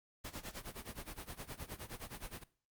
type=noise with tremolo; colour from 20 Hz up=pink; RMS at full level=-44 dBFS; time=0.24-2.44 s; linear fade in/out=10 ms; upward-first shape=sine; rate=9.6 Hz; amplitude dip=90%; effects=noise-tail reverb RT60 0.4 s tail -18 dB re dry + Opus 48 kbps